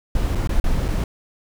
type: noise with dropouts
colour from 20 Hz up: brown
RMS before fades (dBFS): -19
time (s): 0.15-1.04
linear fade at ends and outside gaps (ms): 2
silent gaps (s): 0.35-0.354 / 0.474-0.492 / 0.6-0.64 / 0.883-0.886
effects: none